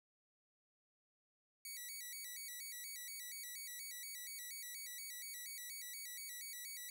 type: tone with vibrato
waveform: 5% pulse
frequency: 2093 Hz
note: C7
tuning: in tune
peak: -37 dBFS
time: 1.65-6.9 s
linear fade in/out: 2 ms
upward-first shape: square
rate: 4.2 Hz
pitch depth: 120 cents each way
effects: none